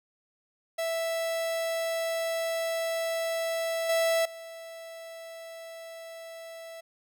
45% pulse tone with level steps, 659.3 Hz, E5, in tune, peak -28 / -23 / -41 dBFS, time 0.78-6.81 s, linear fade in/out 10 ms, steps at 3.89 / 4.25 s, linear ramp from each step 5 ms, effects none

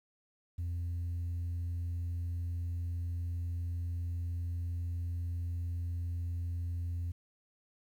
sine tone, 86.3 Hz, F2, 20 cents flat, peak -31 dBFS, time 0.58-7.12 s, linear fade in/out 10 ms, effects tanh soft clip ceiling -32 dBFS + 11-bit

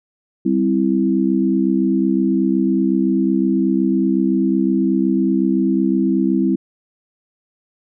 sine chord, C major, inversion second, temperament equal, 196 / 261.6 / 329.6 Hz, G3 / C4 / E4, 0 / 0 / 0 cents, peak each -18 dBFS, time 0.45-6.56 s, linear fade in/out 10 ms, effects none

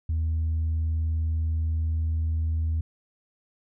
sine tone, 80.1 Hz, E2, 49 cents flat, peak -21 dBFS, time 0.09-2.81 s, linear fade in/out 5 ms, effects tanh soft clip ceiling -21 dBFS

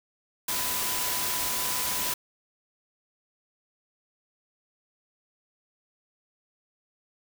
sine tone in noise, 997 Hz, B5, 16 cents sharp, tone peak -38 dBFS, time 0.48-2.14 s, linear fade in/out 5 ms, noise white, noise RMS -29 dBFS, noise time 0.48-2.14 s, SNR -12 dB, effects none

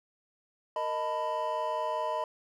triangle tone cluster, 463.9 / 621 / 890 / 995 Hz, A#4 / D#5 / A5 / B5, -8 / -3 / +20 / +13 cents, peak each -39 / -31 / -36 / -31 dBFS, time 0.76-2.24 s, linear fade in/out 2 ms, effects none

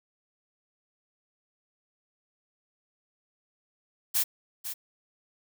blue noise with echo, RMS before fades -25 dBFS, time 4.14-4.24 s, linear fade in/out 20 ms, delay 500 ms, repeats 1, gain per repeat -10 dB, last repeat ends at 4.74 s, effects none

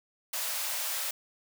white high-pass noise, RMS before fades -33 dBFS, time 0.33-1.11 s, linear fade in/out 5 ms, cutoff 530 Hz, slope 96 dB/octave, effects none

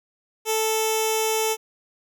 10% pulse tone with notch filter, 440 Hz, A4, in tune, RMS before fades -23 dBFS, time 0.45-1.57 s, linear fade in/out 50 ms, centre 1600 Hz, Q 0.59, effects none

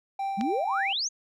triangle tone with tremolo, 784 Hz, G5, in tune, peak -25 dBFS, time 0.19-0.93 s, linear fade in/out 5 ms, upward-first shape sine, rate 3.8 Hz, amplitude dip 30%
sine exponential sweep, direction up, 185 to 6770 Hz, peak -26 dBFS, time 0.37-1.09 s, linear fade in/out 20 ms
click, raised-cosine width 0.2 ms, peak -18 dBFS, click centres 0.411 s
effects none

